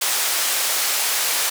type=band-pass noise; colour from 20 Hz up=white; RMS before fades=-21 dBFS; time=0.01-1.5 s; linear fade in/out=10 ms; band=580 to 13000 Hz; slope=12 dB/octave; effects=none